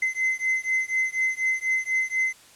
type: beating tone pair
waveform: triangle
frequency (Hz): 2054 / 2058.1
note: C7 / C7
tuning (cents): -33 / -29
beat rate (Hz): 4.1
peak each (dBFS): -24 / -24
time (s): 0.02-2.33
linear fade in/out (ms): 5
effects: white hiss -52 dBFS RMS until 2.55 s + low-pass 10000 Hz 12 dB/octave